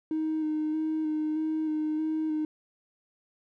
triangle tone with vibrato, 311.1 Hz, D#4, in tune, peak -23 dBFS, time 0.11-2.45 s, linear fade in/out 2 ms, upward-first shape square, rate 1.6 Hz, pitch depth 17 cents each way, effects tanh soft clip ceiling -23 dBFS

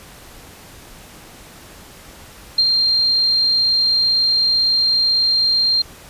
sine tone with ADSR envelope, 4186 Hz, C8, in tune, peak -10 dBFS, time 2.58-5.82 s, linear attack 6 ms, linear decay 58 ms, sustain -3 dB, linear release 5 ms, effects pink hiss -41 dBFS RMS until 6.09 s + resampled to 32000 Hz

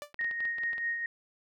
sawtooth tone with exponential decay, 587.3 Hz, D5, in tune, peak -32 dBFS, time 0.02-0.13 s, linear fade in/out 0 ms, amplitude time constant 22 ms
clicks, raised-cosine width 0.3 ms, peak -30 dBFS, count 10, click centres 0.144 / 0.212 / 0.245 / 0.312 / 0.405 / 0.453 / 0.584 / 0.635 / 0.732 / 0.781 s
sine tone with tremolo, 1864.7 Hz, A#6, in tune, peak -28 dBFS, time 0.19-1.06 s, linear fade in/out 2 ms, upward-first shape sine, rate 4.7 Hz, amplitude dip 45%
effects none

